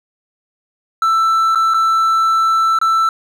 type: tone with dropouts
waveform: triangle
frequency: 1328 Hz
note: E6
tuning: 12 cents sharp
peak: -9 dBFS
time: 1.02-3.09 s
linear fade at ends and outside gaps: 2 ms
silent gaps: 1.549-1.556 / 1.738-1.743 / 2.788-2.814 s
effects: none